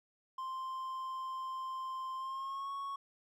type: tone with pitch glide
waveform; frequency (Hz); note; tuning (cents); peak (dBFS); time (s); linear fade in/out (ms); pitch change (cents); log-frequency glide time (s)
triangle; 1046.5 to 1106.8; C6 to C#6; 0 to -3; -36; 0.38-2.96; 5; +97; 2.16-2.71
effects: none